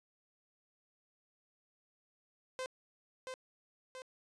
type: tone with echo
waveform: sawtooth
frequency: 516 Hz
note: C5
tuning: 24 cents flat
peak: -34 dBFS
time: 2.59-2.66 s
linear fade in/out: 0 ms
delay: 680 ms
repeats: 2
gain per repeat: -4 dB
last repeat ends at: 4.02 s
effects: resampled to 22050 Hz